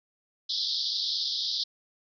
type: band-pass noise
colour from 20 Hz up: white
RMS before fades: -30 dBFS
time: 0.49-1.64 s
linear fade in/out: 10 ms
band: 3400 to 5200 Hz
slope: 96 dB/octave
effects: none